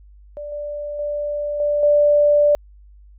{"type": "tone with level steps", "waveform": "sine", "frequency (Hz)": 587.3, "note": "D5", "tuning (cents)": 0, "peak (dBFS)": [-28, -25, -21, -16, -11], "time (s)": [0.37, 2.55], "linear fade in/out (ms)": 0, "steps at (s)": [0.52, 0.99, 1.6, 1.83], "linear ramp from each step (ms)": 2, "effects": ["added 50 Hz sine -43 dBFS peak until 3.18 s"]}